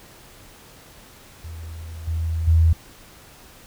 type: tone with level steps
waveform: sine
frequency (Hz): 81.6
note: E2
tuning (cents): -17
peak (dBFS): -32 / -21 / -12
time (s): 1.44-2.73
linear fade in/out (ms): 5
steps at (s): 2.07 / 2.47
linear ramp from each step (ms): 10
effects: pink hiss -47 dBFS RMS until 3.66 s